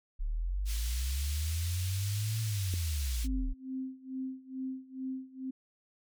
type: linear two-way sweep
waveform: sine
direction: up then down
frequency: 34.03 to 112.1 to 34.03 Hz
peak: -30 dBFS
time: 0.19-3.54 s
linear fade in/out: 20 ms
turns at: 2.41 s
type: band-pass noise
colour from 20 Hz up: pink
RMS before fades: -43 dBFS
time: 0.65-3.28 s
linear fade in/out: 50 ms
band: 3300 to 16000 Hz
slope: 12 dB/octave
type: click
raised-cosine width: 3 ms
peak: -28 dBFS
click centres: 2.739 s
type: tone with tremolo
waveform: sine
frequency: 261.6 Hz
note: C4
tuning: in tune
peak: -33 dBFS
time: 3.24-5.51 s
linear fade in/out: 10 ms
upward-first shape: sine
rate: 2.3 Hz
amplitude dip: 90%
effects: none